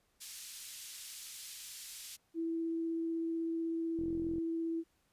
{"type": "band-pass noise", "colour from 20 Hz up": "white", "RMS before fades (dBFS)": -48, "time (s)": [0.2, 2.17], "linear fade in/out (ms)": 20, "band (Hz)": [3000, 10000], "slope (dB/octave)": 12}
{"type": "tone with vibrato", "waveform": "sine", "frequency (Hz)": 329.6, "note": "E4", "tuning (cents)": 0, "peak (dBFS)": -33, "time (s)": [2.34, 4.84], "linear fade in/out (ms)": 50, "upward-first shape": "triangle", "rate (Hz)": 16, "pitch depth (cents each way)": 8}
{"type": "click train", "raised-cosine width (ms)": 3, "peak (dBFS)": -33, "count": 18, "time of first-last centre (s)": [3.99, 4.383], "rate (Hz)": 43.3}
{"effects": ["pink hiss -75 dBFS RMS until 5.12 s", "resampled to 32000 Hz"]}